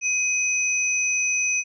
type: tone pair together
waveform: sine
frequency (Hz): 2517 / 5986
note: D#7 / F#8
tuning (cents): +19 / +19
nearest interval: octave + minor third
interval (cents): 1500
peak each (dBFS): -22 / -24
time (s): 0.01-1.64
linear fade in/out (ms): 50
effects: none